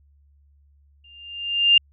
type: tone with exponential growth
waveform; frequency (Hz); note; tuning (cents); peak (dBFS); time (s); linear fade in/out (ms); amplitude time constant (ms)
sine; 2800; F7; +4; -9; 1.04-1.78; 5; 160
effects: added 71 Hz sine -54 dBFS peak until 1.92 s